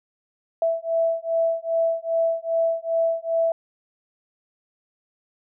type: beating tone pair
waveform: sine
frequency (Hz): 659.3 / 661.8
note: E5 / E5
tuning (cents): 0 / +7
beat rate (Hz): 2.5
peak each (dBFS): -23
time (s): 0.62-3.52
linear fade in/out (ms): 2
effects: none